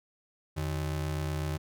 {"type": "ring-modulated tone", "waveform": "square", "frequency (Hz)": 117.1, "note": "A#2", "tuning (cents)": 8, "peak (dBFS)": -28, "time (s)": [0.56, 1.58], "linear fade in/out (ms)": 20, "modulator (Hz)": 34, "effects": []}